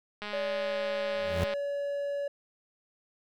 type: click train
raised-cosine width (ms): 0.3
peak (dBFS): -22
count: 275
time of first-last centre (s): 0.22-1.537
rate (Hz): 208
type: tone with pitch glide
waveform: triangle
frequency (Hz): 576 to 568.1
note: D5 to C#5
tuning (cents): -34 to +42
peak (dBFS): -28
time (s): 0.33-2.28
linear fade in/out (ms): 5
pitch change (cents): -24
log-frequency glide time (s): 0.59-0.79
type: tone with exponential growth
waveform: 30% pulse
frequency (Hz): 87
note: F2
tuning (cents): -6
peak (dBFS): -22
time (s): 1.12-1.44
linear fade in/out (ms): 0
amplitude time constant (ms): 68
effects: none